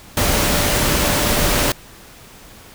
sine tone in noise, 587.3 Hz, D5, in tune, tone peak -27 dBFS, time 0.17-1.72 s, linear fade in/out 2 ms, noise pink, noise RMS -17 dBFS, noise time 0.17-1.72 s, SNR -13 dB, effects pink hiss -42 dBFS RMS until 2.74 s

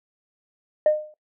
sine tone with exponential decay, 610 Hz, D#5, 34 cents flat, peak -10 dBFS, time 0.86-1.14 s, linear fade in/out 2 ms, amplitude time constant 60 ms, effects noise-tail reverb RT60 0.1 s tail -18 dB re dry + tanh soft clip ceiling -10 dBFS

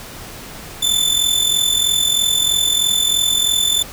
sawtooth tone with amplitude modulation, 3522 Hz, A7, 1 cent sharp, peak -8 dBFS, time 0.82-3.83 s, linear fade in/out 10 ms, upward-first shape sine, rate 43.1 Hz, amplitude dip 65%, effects pink hiss -34 dBFS RMS until 3.92 s

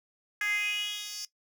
10% pulse tone with high-pass filter sweep, 415.3 Hz, G#4, in tune, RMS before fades -33 dBFS, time 0.41-1.25 s, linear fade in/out 2 ms, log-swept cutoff 1800 to 5000 Hz, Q 6.5, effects noise-tail reverb RT60 0.1 s tail -18 dB re dry

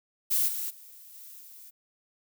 violet noise with level steps, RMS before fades -25 / -33 / -50 / -47 / -49 dBFS, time 0.3-1.71 s, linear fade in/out 20 ms, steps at 0.47 / 0.69 / 1.13 / 1.39 s, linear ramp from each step 20 ms, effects none

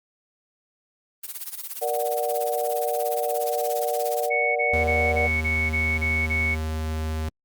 blue noise with tremolo, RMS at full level -31 dBFS, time 1.23-4.29 s, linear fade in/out 10 ms, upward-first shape sine, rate 17 Hz, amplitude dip 85%
sine chord, Bb augmented, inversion none, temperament equal with one note detuned, 471.3 / 587.3 / 740 Hz, Bb4 / D5 / F#5, +19 / 0 / 0 cents, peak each -27 dBFS, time 1.81-5.28 s, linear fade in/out 20 ms
sine tone bursts, 2217 Hz, C#7, in tune, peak -22 dBFS, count 8, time 4.3-6.555 s, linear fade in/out 20 ms, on 260 ms, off 25 ms
square tone, 78.7 Hz, D#2, 20 cents sharp, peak -26 dBFS, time 4.73-7.29 s, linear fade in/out 5 ms
effects Opus 32 kbps

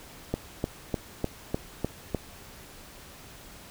click train, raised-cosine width 2 ms, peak -13 dBFS, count 7, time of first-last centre 0.34-2.147 s, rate 3.32 Hz, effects pink hiss -48 dBFS RMS until 3.7 s

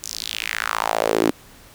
sawtooth tone with high-pass filter sweep, 55 Hz, A1, in tune, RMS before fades -23 dBFS, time 0.03-1.31 s, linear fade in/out 5 ms, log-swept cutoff 6600 to 280 Hz, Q 3.1, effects pink hiss -47 dBFS RMS until 1.74 s

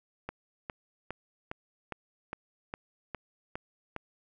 click train, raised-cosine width 0.5 ms, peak -21 dBFS, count 10, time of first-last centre 0.29-3.963 s, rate 2.45 Hz, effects none

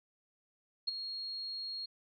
sine tone with ADSR envelope, 4280 Hz, C8, 38 cents sharp, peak -28 dBFS, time 0.87-1.86 s, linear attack 13 ms, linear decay 16 ms, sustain -10 dB, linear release 10 ms, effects none

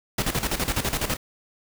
pink noise with tremolo, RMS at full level -24 dBFS, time 0.18-1.17 s, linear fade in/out 5 ms, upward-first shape square, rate 12 Hz, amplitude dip 70%, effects none

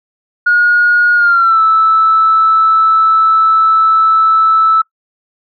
sine tone with pitch glide, 1440 to 1312.9 Hz, F#6 to E6, -47 to -7 cents, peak -5 dBFS, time 0.46-4.82 s, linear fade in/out 10 ms, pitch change -160 cents, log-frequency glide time 1.15-1.61 s, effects noise-tail reverb RT60 0.1 s tail -22 dB re dry + tanh soft clip ceiling -1 dBFS

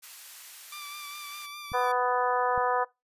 white high-pass noise, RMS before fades -46 dBFS, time 0.02-1.47 s, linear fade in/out 20 ms, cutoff 1100 Hz, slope 12 dB/octave
15% pulse tone with vibrato, 1174.7 Hz, D6, in tune, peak -33 dBFS, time 0.72-1.92 s, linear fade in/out 5 ms, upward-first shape sine, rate 4.9 Hz, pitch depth 28 cents each way
clicks, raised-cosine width 5 ms, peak -28 / -30 dBFS, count 2, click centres 1.719 / 2.578 s
harmonic tone, 248.4 Hz, B3, 10 cents sharp, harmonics 2 / 3 / 4 / 5 / 6 / 7, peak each -29 / -29 / -29 / -32 / -36 / -37 dBFS, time 1.73-2.85 s, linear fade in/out 20 ms
effects noise-tail reverb RT60 0.2 s tail -20 dB re dry + resampled to 32000 Hz

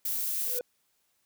violet noise, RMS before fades -31 dBFS, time 0.05-0.59 s, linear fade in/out 5 ms
triangle tone with exponential growth, 493.9 Hz, B4, in tune, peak -28 dBFS, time 0.37-0.61 s, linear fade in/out 1 ms, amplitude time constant 51 ms
effects white hiss -73 dBFS RMS until 1.25 s

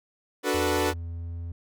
sawtooth chord, B minor seventh, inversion first, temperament equal with one note detuned, 293.7 / 370 / 440 / 490.8 Hz, D4 / F#4 / A4 / B4, 0 / 0 / 0 / -11 cents, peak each -25 dBFS, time 0.43-0.94 s, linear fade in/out 50 ms
triangle tone with pitch glide, 84.2 to 84.88 Hz, E2 to F2, +37 to -49 cents, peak -30 dBFS, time 0.54-1.52 s, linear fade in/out 5 ms, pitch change +14 cents, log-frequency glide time 1.02-1.41 s
effects none

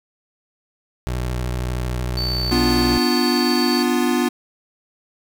25% pulse tone with vibrato, 61.74 Hz, B1, in tune, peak -18 dBFS, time 1.07-2.98 s, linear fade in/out 0 ms, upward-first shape triangle, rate 13 Hz, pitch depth 51 cents each way
triangle tone, 4531 Hz, C#8, 37 cents sharp, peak -22 dBFS, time 2.17-3.83 s, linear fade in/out 5 ms
square chord, B diminished, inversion none, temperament equal, 246.9 / 293.7 / 349.2 Hz, B3 / D4 / F4, 0 / 0 / 0 cents, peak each -20 / -24 / -22 dBFS, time 2.51-4.29 s, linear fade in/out 10 ms
effects none

